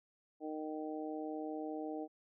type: harmonic tone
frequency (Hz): 154.7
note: D#3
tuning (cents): -10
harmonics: 2 / 3 / 4 / 5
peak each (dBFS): -41 / -45 / -47 / -47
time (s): 0.4-2.08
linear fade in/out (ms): 50
effects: none